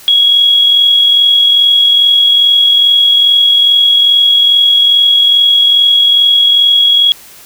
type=tone with amplitude modulation; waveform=sine; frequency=3322 Hz; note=G#7; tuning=in tune; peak=-3 dBFS; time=0.08-7.12 s; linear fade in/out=0 ms; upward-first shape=sine; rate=42.4 Hz; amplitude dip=35%; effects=white hiss -36 dBFS RMS until 7.45 s